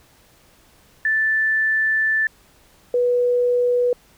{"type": "tone pair in turn", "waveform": "sine", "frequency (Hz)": [1760, 489.5], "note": ["A6", "B4"], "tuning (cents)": [0, -15], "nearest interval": "octave + minor seventh", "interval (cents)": 2215, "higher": "first", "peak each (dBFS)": [-16, -15], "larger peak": "second", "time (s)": [[1.05, 2.27], [2.94, 3.93]], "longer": "first", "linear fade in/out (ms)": 2, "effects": ["pink hiss -54 dBFS RMS until 4.17 s"]}